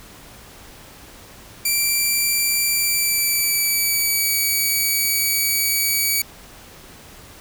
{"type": "tone with pitch glide", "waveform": "5% pulse", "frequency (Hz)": [2349, 2274], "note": ["D7", "C#7"], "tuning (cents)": [0, 44], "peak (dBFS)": -8, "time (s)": [1.65, 6.22], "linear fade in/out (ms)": 5, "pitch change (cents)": -56, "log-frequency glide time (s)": [2.71, 4.38], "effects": ["pink hiss -43 dBFS RMS until 7.4 s"]}